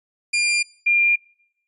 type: tone pair in turn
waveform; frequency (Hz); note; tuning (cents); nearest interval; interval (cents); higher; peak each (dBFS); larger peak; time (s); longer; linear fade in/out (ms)
sawtooth / sine; 2399 / 2399; D7 / D7; +36 / +36; unison; 0; neither; -14; neither; 0.33-0.63 / 0.86-1.16; neither; 10
effects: noise-tail reverb RT60 0.7 s tail -23 dB re dry + resampled to 24000 Hz